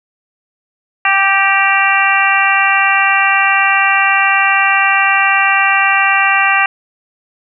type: harmonic tone with a mistuned harmonic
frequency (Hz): 392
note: G4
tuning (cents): 0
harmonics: 2 / 3 / 4 / 5 / 6 / 7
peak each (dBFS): -16 / -16 / -16 / -16 / -16 / -16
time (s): 1.05-6.66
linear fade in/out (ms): 2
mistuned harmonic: 5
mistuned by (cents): -31
effects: none